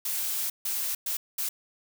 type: noise bursts at uneven times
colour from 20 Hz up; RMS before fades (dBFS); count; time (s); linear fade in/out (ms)
blue; -30; 4; 0.05-0.5 / 0.65-0.95 / 1.06-1.17 / 1.38-1.49; 5
effects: none